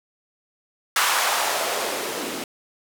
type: noise with band-pass filter sweep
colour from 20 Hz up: blue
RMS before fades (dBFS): -24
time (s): 0.96-2.44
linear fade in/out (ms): 2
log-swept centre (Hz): 1200 to 270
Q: 1.6
effects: none